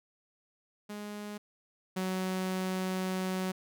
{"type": "tone pair in turn", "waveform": "sawtooth", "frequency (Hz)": [207.7, 186.6], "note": ["G#3", "F#3"], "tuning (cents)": [0, 15], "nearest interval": "major second", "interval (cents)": 185, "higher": "first", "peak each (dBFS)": [-35, -27], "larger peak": "second", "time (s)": [[0.89, 1.38], [1.96, 3.52]], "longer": "second", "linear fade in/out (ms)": 10, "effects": []}